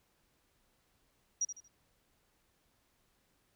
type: tone with echo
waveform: sine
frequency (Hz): 5750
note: F8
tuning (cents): +50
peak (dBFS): -29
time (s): 1.41-1.45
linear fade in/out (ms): 5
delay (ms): 77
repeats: 3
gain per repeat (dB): -10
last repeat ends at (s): 1.681
effects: pink hiss -74 dBFS RMS until 3.55 s